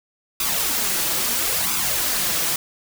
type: noise with flanger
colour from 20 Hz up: white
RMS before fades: -22 dBFS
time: 0.4-2.56 s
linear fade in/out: 2 ms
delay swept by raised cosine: 0.81 to 6.11 ms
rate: 0.75 Hz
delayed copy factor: +0.6
effects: none